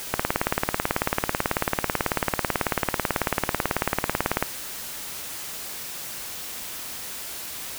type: click train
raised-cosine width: 0.5 ms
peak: -5 dBFS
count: 79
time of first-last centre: 0.14-4.426 s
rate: 18.2 Hz
effects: white hiss -35 dBFS RMS until 7.78 s